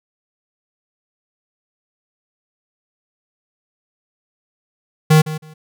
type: tone with echo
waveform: square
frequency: 155.56 Hz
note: D#3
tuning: in tune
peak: -8 dBFS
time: 5.1-5.22 s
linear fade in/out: 10 ms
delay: 160 ms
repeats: 2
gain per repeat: -15 dB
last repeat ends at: 5.54 s
effects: none